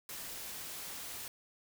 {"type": "noise", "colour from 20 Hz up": "white", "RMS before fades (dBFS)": -44, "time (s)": [0.09, 1.28], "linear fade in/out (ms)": 2, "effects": []}